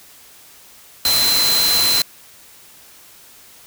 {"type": "tone in noise", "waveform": "sine", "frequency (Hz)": 4081, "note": "C8", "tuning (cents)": -44, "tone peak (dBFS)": -15, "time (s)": [1.05, 2.02], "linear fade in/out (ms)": 2, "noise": "white", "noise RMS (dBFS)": -19, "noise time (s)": [1.05, 2.02], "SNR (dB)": 1, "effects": ["white hiss -45 dBFS RMS until 3.66 s"]}